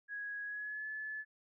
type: tone with pitch glide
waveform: sine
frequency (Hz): 1661.2 to 1726.7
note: G#6 to A6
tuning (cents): 0 to -33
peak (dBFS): -39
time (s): 0.08-1.25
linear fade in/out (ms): 50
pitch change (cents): +67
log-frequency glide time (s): 0.44-0.87
effects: none